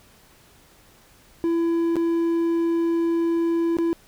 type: tone with dropouts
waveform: triangle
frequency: 334.9 Hz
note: E4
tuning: 27 cents sharp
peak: -17 dBFS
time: 1.44-3.93 s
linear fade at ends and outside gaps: 0 ms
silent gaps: 1.957-1.966 / 3.769-3.786 s
effects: pink hiss -54 dBFS RMS until 4.07 s